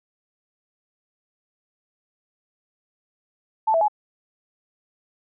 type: tone with pitch steps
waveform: sine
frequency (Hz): 879 / 658 / 844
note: A5 / E5 / G#5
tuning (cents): -2 / -3 / +28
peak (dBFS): -16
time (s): 3.67-3.883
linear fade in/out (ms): 10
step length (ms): 71
effects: none